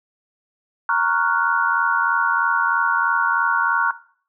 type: chord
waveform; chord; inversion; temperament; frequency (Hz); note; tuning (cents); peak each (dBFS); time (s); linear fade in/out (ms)
sine; Gb major seventh; first; equal; 932.3 / 1108.7 / 1396.9 / 1480; Bb5 / Db6 / F6 / Gb6; 0 / 0 / 0 / 0; -22; 0.89-3.91; 2
effects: noise-tail reverb RT60 0.5 s tail -17 dB re dry